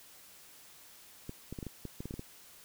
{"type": "clicks", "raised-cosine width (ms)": 3, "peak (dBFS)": -27, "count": 11, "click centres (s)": [1.294, 1.526, 1.588, 1.628, 1.667, 1.853, 2.005, 2.056, 2.109, 2.14, 2.194], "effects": ["white hiss -56 dBFS RMS until 2.64 s"]}